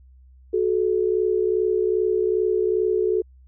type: tone pair together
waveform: sine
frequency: 369.6 / 432.1 Hz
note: F#4 / A4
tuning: -2 / -31 cents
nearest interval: minor third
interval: 271 cents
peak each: -21 dBFS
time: 0.53-3.22 s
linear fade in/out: 10 ms
effects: added 64 Hz sine -47 dBFS peak until 3.47 s